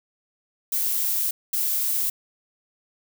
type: noise bursts at uneven times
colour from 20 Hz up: violet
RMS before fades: -24 dBFS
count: 2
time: 0.72-1.31 / 1.53-2.1 s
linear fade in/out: 5 ms
effects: none